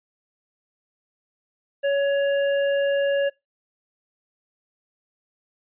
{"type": "tone with tanh clipping", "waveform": "sine", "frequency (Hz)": 560, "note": "C#5", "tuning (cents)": 18, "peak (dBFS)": -21, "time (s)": [1.83, 3.3], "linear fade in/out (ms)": 20, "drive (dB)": 16, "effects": ["noise-tail reverb RT60 0.2 s tail -24 dB re dry", "resampled to 8000 Hz"]}